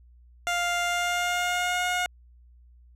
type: tone with pitch glide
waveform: 15% pulse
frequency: 700 to 719.3 Hz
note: F5 to F#5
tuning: +4 to -49 cents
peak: -18 dBFS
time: 0.47-2.06 s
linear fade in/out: 0 ms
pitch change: +47 cents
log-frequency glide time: 0.84-1.84 s
effects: added 60 Hz sine -51 dBFS peak until 2.95 s + low-pass 10000 Hz 12 dB/octave